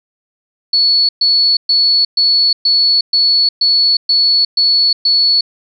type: tone bursts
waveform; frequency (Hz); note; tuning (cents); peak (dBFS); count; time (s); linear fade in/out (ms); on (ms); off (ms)
sine; 4413; C#8; -9; -8; 10; 0.73-5.41; 5; 360; 120
effects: none